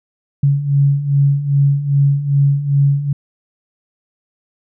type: beating tone pair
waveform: sine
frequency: 139 / 141.5 Hz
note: C#3 / C#3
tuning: +5 / +36 cents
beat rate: 2.5 Hz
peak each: -17 / -12 dBFS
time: 0.43-3.13 s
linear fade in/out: 5 ms
effects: none